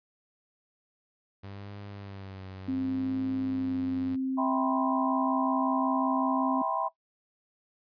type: tone with vibrato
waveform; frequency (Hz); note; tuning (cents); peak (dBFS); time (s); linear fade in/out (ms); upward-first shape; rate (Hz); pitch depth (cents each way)
sawtooth; 98; G2; 0; -37; 1.43-4.16; 10; sine; 0.68; 59
type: tone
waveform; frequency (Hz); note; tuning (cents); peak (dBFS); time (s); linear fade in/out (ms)
sine; 263.4; C4; +12; -27; 2.68-6.62; 5
type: chord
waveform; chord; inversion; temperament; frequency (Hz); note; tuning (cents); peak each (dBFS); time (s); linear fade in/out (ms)
sine; C major seventh; first; just; 654.1 / 784.9 / 981.1 / 1046.5; E5 / G5 / B5 / C6; -14 / +2 / -12 / 0; -33; 4.37-6.89; 20
effects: noise-tail reverb RT60 0.1 s tail -17 dB re dry + resampled to 11025 Hz